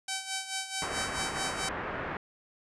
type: tone with tremolo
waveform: 5% pulse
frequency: 768 Hz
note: G5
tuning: 36 cents flat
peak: -19 dBFS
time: 0.08-1.69 s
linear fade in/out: 5 ms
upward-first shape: sine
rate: 4.6 Hz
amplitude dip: 70%
type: low-pass noise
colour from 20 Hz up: white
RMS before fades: -36 dBFS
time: 0.82-2.17 s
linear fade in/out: 2 ms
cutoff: 1800 Hz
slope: 24 dB/octave
effects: resampled to 24000 Hz